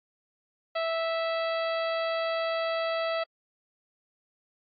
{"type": "harmonic tone", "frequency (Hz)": 657, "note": "E5", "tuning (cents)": -6, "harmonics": [1, 2, 3, 4, 5, 6, 7], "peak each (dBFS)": [-28, -34, -38, -40, -42, -44, -45], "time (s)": [0.75, 3.24], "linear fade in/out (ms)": 10, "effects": ["AAC 48 kbps"]}